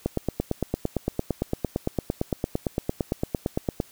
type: click train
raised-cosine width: 2 ms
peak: -10 dBFS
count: 34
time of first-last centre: 0.06-3.801 s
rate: 8.82 Hz
effects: white hiss -53 dBFS RMS until 3.91 s